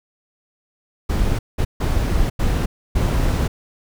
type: noise bursts at uneven times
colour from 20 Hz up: brown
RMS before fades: -18 dBFS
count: 5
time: 1.09-1.39 / 1.58-1.65 / 1.8-2.3 / 2.39-2.66 / 2.95-3.48 s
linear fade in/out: 10 ms
effects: none